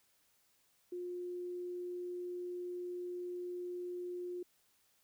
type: tone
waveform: sine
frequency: 356.1 Hz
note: F4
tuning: 34 cents sharp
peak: -39 dBFS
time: 0.92-4.43 s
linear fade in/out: 5 ms
effects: white hiss -73 dBFS RMS until 5.03 s